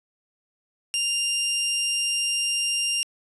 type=tone; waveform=20% pulse; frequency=2794 Hz; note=F7; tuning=in tune; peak=-18 dBFS; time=0.94-3.03 s; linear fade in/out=0 ms; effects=resampled to 32000 Hz